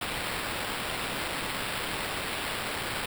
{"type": "noise with sample-and-hold", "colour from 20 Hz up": "white", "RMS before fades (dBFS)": -33, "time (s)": [0.01, 3.06], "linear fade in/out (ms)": 5, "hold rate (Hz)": 6300, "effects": []}